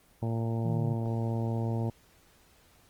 harmonic tone, 114.5 Hz, A#2, 31 cents flat, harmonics 1 / 2 / 3 / 4 / 5 / 6 / 7 / 8, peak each -29 / -35 / -39 / -41 / -43 / -45 / -46 / -47 dBFS, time 0.22-1.9 s, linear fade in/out 5 ms
sine linear sweep, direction down, 167.5 to 138.59 Hz, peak -30 dBFS, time 0.64-0.95 s, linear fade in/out 20 ms
effects pink hiss -62 dBFS RMS until 2.89 s + Opus 24 kbps

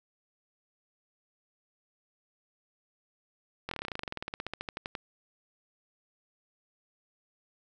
slowing click train, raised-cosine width 0.3 ms, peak -19 dBFS, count 26, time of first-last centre 3.69-4.952 s, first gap 23 ms, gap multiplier 1.06, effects none

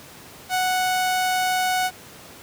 sawtooth tone, 739 Hz, F#5, 2 cents flat, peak -16 dBFS, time 0.49-1.91 s, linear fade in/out 50 ms, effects pink hiss -43 dBFS RMS until 2.42 s + high-pass 100 Hz 12 dB/octave

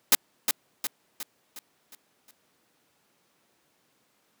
white noise with echo, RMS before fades -17 dBFS, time 0.12-0.15 s, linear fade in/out 2 ms, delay 360 ms, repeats 6, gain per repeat -6 dB, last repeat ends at 2.31 s, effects pink hiss -68 dBFS RMS until 4.4 s + high-pass 200 Hz 12 dB/octave

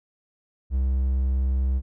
triangle tone, 65.41 Hz, C2, in tune, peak -18 dBFS, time 0.7-1.82 s, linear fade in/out 50 ms, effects none

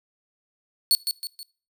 sawtooth tone with echo, 4408 Hz, C#8, 11 cents flat, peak -13 dBFS, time 0.91-0.95 s, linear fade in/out 0 ms, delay 160 ms, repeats 3, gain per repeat -7 dB, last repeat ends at 1.43 s, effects noise-tail reverb RT60 0.4 s tail -22 dB re dry

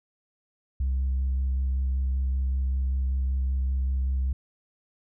sine tone with vibrato, 65.8 Hz, C2, 10 cents sharp, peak -21 dBFS, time 0.8-4.33 s, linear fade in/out 5 ms, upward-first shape square, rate 5.2 Hz, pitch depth 12 cents each way, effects tanh soft clip ceiling -21 dBFS

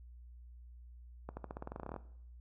accelerating click train, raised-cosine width 1 ms, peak -28 dBFS, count 16, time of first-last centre 1.29-1.963 s, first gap 80 ms, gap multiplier 0.91, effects noise-tail reverb RT60 0.7 s tail -17 dB re dry + added 60 Hz sine -51 dBFS peak until 2.4 s

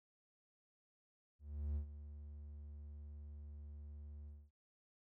triangle tone with ADSR envelope, 73.42 Hz, D2, in tune, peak -34 dBFS, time 1.39-4.51 s, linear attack 370 ms, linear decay 95 ms, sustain -13 dB, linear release 240 ms, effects none

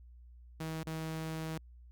sawtooth tone with dropouts, 159.7 Hz, D#3, 45 cents sharp, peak -33 dBFS, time 0.6-1.58 s, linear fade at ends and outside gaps 5 ms, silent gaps 0.832-0.868 s, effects added 60 Hz sine -52 dBFS peak until 1.91 s + Opus 48 kbps

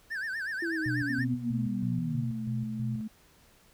triangle tone with vibrato, 1661.2 Hz, G#6, in tune, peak -30 dBFS, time 0.1-1.25 s, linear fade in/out 20 ms, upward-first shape sine, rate 8.2 Hz, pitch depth 170 cents each way
sine linear sweep, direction down, 340.4 to 138.59 Hz, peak -31 dBFS, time 0.62-2.24 s, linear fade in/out 5 ms
sine tone with tremolo, 124 Hz, B2, 7 cents sharp, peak -30 dBFS, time 0.86-3.01 s, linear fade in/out 0 ms, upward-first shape square, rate 3.1 Hz, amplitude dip 60%
sine tone with pitch glide, 242.5 to 217.3 Hz, B3 to A3, -31 to -21 cents, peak -33 dBFS, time 1.09-3.08 s, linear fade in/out 10 ms, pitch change -190 cents, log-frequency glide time 2.03-2.45 s
effects pink hiss -61 dBFS RMS until 3.73 s

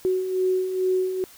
sine beating tone pair, 370 / 372.3 Hz, F#4 / F#4, 0 / +11 cents, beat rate 2.3 Hz, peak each -29 / -21 dBFS, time 0.05-1.24 s, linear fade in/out 0 ms, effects white hiss -49 dBFS RMS until 1.37 s

